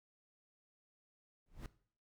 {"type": "noise with exponential growth", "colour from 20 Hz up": "brown", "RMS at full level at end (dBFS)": -38, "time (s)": [1.46, 1.66], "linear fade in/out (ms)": 2, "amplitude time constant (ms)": 42, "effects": ["noise-tail reverb RT60 0.5 s tail -17 dB re dry"]}